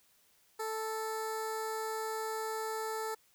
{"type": "tone with notch filter", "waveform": "15% pulse", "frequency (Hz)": 440, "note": "A4", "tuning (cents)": 0, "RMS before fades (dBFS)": -37, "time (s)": [0.59, 3.15], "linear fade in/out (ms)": 10, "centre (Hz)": 2900, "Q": 0.74, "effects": ["white hiss -68 dBFS RMS until 3.34 s"]}